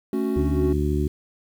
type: chord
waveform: triangle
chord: F# minor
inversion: first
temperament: equal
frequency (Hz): 220 / 277.2 / 370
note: A3 / C#4 / F#4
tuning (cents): 0 / 0 / 0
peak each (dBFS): -24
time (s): 0.13-0.73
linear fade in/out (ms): 2
type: harmonic tone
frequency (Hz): 73.42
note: D2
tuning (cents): 0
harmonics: 1 / 2 / 3 / 4 / 5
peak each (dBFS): -23 / -27 / -30 / -28 / -27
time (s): 0.36-1.08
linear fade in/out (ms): 5
effects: 8-bit